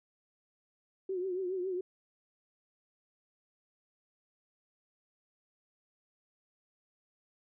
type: tone with vibrato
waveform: sine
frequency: 370 Hz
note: F#4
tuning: in tune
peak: -32 dBFS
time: 1.09-1.81 s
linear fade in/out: 5 ms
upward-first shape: triangle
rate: 7.2 Hz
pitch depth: 91 cents each way
effects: none